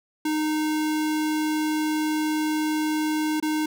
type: tone with dropouts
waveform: square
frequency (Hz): 308.1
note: D#4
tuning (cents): -17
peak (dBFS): -23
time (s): 0.25-3.66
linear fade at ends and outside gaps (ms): 5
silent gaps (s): 3.401-3.425
effects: none

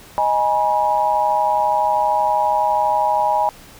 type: chord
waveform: sine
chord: G# minor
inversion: second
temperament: equal with one note detuned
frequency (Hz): 622.3 / 830.6 / 963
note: D#5 / G#5 / B5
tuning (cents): 0 / 0 / -44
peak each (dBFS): -22 / -17 / -19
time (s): 0.18-3.49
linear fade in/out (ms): 0
effects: pink hiss -43 dBFS RMS until 3.79 s

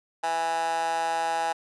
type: tone with high-pass filter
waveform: 15% pulse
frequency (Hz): 164.81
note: E3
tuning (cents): 0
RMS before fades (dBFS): -27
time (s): 0.23-1.53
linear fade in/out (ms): 10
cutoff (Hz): 870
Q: 7.8
effects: resampled to 24000 Hz

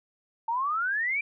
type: exponential sweep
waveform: sine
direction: up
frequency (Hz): 890 to 2381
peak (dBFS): -25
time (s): 0.48-1.21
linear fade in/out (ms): 5
effects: none

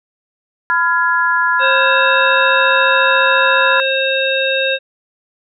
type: chord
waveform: sine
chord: F diminished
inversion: second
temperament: just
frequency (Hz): 1005.8 / 1396.9 / 1676.3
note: Cb6 / F6 / Ab6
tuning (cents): +31 / 0 / +16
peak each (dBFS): -16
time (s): 0.7-3.8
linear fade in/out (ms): 0
type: harmonic tone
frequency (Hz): 534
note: C5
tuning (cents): +35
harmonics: 1 / 3 / 5 / 7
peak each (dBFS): -17 / -20 / -19 / -20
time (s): 1.59-4.79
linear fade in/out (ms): 50
effects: none

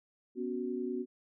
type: chord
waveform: sine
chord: B suspended second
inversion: none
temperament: equal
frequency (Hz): 246.9 / 277.2 / 370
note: B3 / C#4 / F#4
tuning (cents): 0 / 0 / 0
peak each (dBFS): -37 / -40 / -36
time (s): 0.35-1.06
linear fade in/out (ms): 50
effects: none

